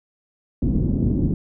white low-pass noise, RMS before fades -20 dBFS, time 0.62-1.34 s, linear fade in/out 2 ms, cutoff 260 Hz, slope 24 dB/octave, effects none

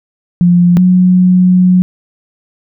sine tone pair in turn, 175.5 / 182.31 Hz, F3 / F#3, +9 / -25 cents, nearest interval minor second, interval 66 cents, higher second, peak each -4 dBFS, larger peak neither, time 0.41-0.77 / 0.77-1.82 s, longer second, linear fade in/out 0 ms, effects none

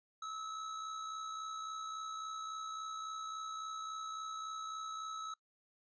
square tone with amplitude modulation, 1297 Hz, E6, 28 cents flat, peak -40 dBFS, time 0.22-5.34 s, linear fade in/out 5 ms, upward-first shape sine, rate 63.6 Hz, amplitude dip 40%, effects noise-tail reverb RT60 0.1 s tail -21 dB re dry + resampled to 16000 Hz

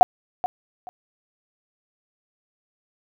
sine tone with echo, 732 Hz, F#5, 19 cents flat, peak -6 dBFS, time 0.01-0.03 s, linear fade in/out 0 ms, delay 430 ms, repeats 2, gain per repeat -14 dB, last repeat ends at 0.89 s, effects none

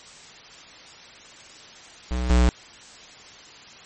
square tone pair in turn, 61.74 / 61.07 Hz, B1 / B1, 0 / -19 cents, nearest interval unison, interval 19 cents, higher first, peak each -24 / -15 dBFS, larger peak second, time 2.11-2.3 / 2.3-2.49 s, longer neither, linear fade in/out 0 ms, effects white hiss -45 dBFS RMS until 3.85 s + MP3 32 kbps

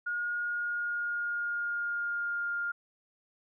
sine tone with pitch glide, 1433 to 1406.8 Hz, F6 to F6, +44 to +12 cents, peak -30 dBFS, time 0.06-2.72 s, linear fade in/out 10 ms, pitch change -32 cents, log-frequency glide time 0.36-2.56 s, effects none

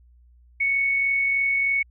sine tone with amplitude modulation, 2217 Hz, C#7, in tune, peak -18 dBFS, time 0.6-1.83 s, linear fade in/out 10 ms, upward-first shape sine, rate 43.2 Hz, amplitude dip 25%, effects added 60 Hz sine -51 dBFS peak until 1.9 s

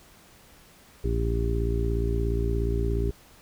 harmonic tone, 57 Hz, A#1, 38 cents flat, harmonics 1 / 2 / 3 / 4 / 5 / 6 / 7, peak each -25 / -30 / -38 / -39 / -37 / -37 / -31 dBFS, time 1.04-3.11 s, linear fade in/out 5 ms, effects pink hiss -54 dBFS RMS until 3.41 s

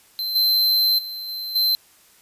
square tone with level steps, 4097 Hz, C8, 37 cents flat, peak -24 / -16 / -30 / -28 / -17 dBFS, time 0.19-1.75 s, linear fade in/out 0 ms, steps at 0.35 / 0.98 / 1.28 / 1.55 s, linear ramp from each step 10 ms, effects white hiss -54 dBFS RMS until 2.21 s + resampled to 32000 Hz

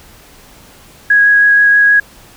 sine tone with vibrato, 1657 Hz, G#6, 4 cents flat, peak -5 dBFS, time 1.1-2 s, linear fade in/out 5 ms, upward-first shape sine, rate 6.3 Hz, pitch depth 8 cents each way, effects pink hiss -41 dBFS RMS until 2.36 s

